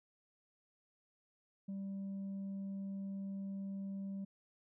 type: tone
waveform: sine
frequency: 195.6 Hz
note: G3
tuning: 4 cents flat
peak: -37 dBFS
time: 1.68-4.25 s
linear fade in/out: 10 ms
effects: tanh soft clip ceiling -39 dBFS